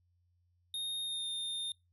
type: tone with pitch glide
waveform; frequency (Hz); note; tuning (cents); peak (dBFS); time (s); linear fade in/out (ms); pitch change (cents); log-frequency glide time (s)
square; 3700 to 3641; A#7 to A#7; -14 to -41; -36; 0.74-1.72; 2; -27; 1.03-1.27
effects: noise-tail reverb RT60 0.2 s tail -22 dB re dry + added 88 Hz sine -70 dBFS peak until 1.92 s